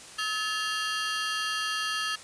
20% pulse ring-modulated tone, 1504 Hz, F#6, 28 cents sharp, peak -20 dBFS, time 0.18-2.16 s, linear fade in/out 10 ms, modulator 222 Hz, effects white hiss -46 dBFS RMS until 2.23 s + resampled to 22050 Hz

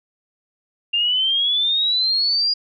sine exponential sweep, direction up, 2783 to 4870 Hz, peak -16 dBFS, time 0.93-2.54 s, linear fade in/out 10 ms, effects none

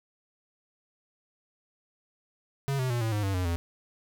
square tone with pitch steps, 138 / 128.76 / 120.14 / 112.09 / 104.58 / 97.58 / 91.05 / 84.95 Hz, C#3 / C3 / B2 / A2 / G#2 / G2 / F#2 / F2, -7 / -27 / -47 / +33 / +13 / -7 / -27 / -47 cents, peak -27 dBFS, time 2.68-3.56 s, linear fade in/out 0 ms, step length 110 ms, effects none

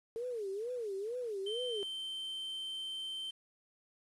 sine tone with vibrato, 440 Hz, A4, in tune, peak -36 dBFS, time 0.16-1.83 s, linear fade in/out 0 ms, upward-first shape sine, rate 2.2 Hz, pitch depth 230 cents each way
triangle tone, 3108 Hz, G7, 16 cents flat, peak -37 dBFS, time 1.46-3.31 s, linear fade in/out 10 ms
effects resampled to 24000 Hz + 10-bit

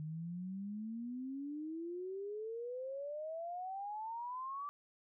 sine exponential sweep, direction up, 151.1 to 1169 Hz, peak -40 dBFS, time 0-4.69 s, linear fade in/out 0 ms, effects none

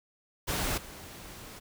pink noise with level steps, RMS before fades -31 / -46 dBFS, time 0.47-1.6 s, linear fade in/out 20 ms, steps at 0.77 s, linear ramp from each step 10 ms, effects none

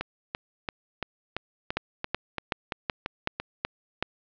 two click trains, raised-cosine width 0.3 ms, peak -13 / -9 dBFS, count 11 / 7, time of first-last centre 0.01-3.4 / 1.77-4.026 s, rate 2.95 / 2.66 Hz, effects low-pass 4000 Hz 12 dB/octave

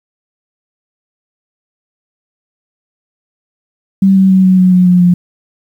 sine tone with pitch steps, 193.4 / 190.96 / 188.55 / 186.17 / 183.81 / 181.49 / 179.2 / 176.94 Hz, G3 / G3 / F#3 / F#3 / F#3 / F#3 / F3 / F3, -23 / -45 / +33 / +11 / -11 / -33 / +45 / +23 cents, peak -4 dBFS, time 4.02-5.14 s, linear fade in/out 5 ms, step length 140 ms, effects 7-bit

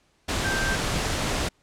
sine tone in noise, 1568 Hz, G6, in tune, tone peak -26 dBFS, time 0.44-0.76 s, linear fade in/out 10 ms, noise pink, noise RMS -26 dBFS, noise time 0.28-1.49 s, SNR -3 dB, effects pink hiss -65 dBFS RMS until 1.62 s + low-pass 8000 Hz 12 dB/octave

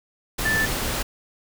sine tone in noise, 1760 Hz, A6, in tune, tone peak -20 dBFS, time 0.45-0.66 s, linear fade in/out 10 ms, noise pink, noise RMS -26 dBFS, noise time 0.38-1.03 s, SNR +3 dB, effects none

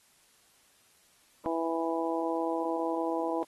harmonic tone, 164.81 Hz, E3, in tune, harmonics 2 / 3 / 4 / 5 / 6, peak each -32 / -34 / -35 / -36 / -37 dBFS, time 1.46-3.43 s, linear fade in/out 0 ms, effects white hiss -64 dBFS RMS until 3.47 s + AAC 32 kbps

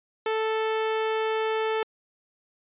sawtooth tone, 440 Hz, A4, in tune, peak -20 dBFS, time 0.26-1.83 s, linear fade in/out 2 ms, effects resampled to 8000 Hz

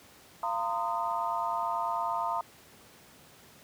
sine tone cluster, 688 / 917 / 1026 / 1236 Hz, F5 / A#5 / C6 / D#6, -26 / -29 / -34 / -12 cents, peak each -35 / -32 / -34 / -36 dBFS, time 0.43-2.41 s, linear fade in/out 2 ms, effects pink hiss -55 dBFS RMS until 3.63 s + high-pass 100 Hz 12 dB/octave

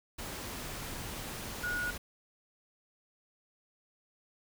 sine tone in noise, 1450 Hz, F#6, 35 cents flat, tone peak -32 dBFS, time 1.63-1.91 s, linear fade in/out 10 ms, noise pink, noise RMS -41 dBFS, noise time 0.18-1.98 s, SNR +6 dB, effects none

